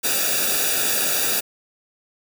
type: noise with comb filter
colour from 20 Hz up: white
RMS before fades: -21 dBFS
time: 0.03-1.41 s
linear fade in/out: 20 ms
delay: 0.95 ms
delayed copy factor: -0.9
effects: none